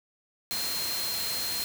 sine tone in noise, 4186 Hz, C8, in tune, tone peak -32 dBFS, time 0.51-1.64 s, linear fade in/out 0 ms, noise white, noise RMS -33 dBFS, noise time 0.51-1.64 s, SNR -2 dB, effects none

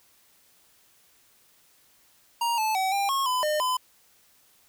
square tone with pitch steps, 938 / 871 / 760 / 797 / 1089 / 1007 / 607 / 1013 Hz, A#5 / A5 / F#5 / G5 / C#6 / B5 / D#5 / B5, +11 / -18 / +46 / +28 / -31 / +33 / -43 / +44 cents, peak -24 dBFS, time 2.41-3.77 s, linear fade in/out 5 ms, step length 170 ms, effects white hiss -61 dBFS RMS until 4.68 s

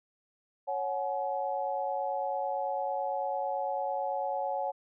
sine chord, C# suspended fourth, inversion none, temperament equal with one note detuned, 554.4 / 740 / 849 Hz, C#5 / F#5 / G#5, 0 / 0 / +38 cents, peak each -34 dBFS, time 0.67-4.72 s, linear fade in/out 20 ms, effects none

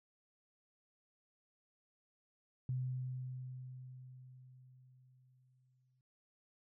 sine tone with exponential decay, 127.9 Hz, C3, 39 cents flat, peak -34 dBFS, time 2.69-6.01 s, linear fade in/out 2 ms, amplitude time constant 720 ms, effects none

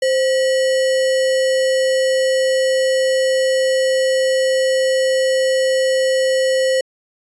sine tone with sample-and-hold, 523.3 Hz, C5, in tune, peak -13 dBFS, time 0.02-6.81 s, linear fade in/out 5 ms, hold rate 2450 Hz, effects resampled to 22050 Hz

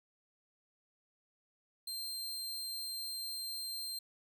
sawtooth tone, 4162 Hz, C8, 10 cents flat, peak -36 dBFS, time 1.87-3.99 s, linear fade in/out 5 ms, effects none

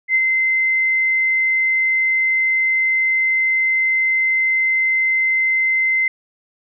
sine tone with ADSR envelope, 2069 Hz, C7, 20 cents flat, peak -11 dBFS, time 0.08-6.08 s, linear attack 68 ms, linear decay 45 ms, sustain -3 dB, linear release 3 ms, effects none

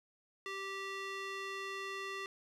square tone with band-pass filter, 390 Hz, G4, 9 cents flat, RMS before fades -42 dBFS, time 0.46-2.26 s, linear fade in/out 0 ms, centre 2200 Hz, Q 0.96, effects none

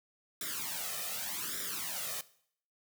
white noise with flanger, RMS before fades -38 dBFS, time 0.41-2.21 s, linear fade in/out 2 ms, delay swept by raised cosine 0.55 to 1.65 ms, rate 0.85 Hz, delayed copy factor +0.85, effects noise-tail reverb RT60 0.6 s tail -18 dB re dry + high-pass 150 Hz 12 dB/octave

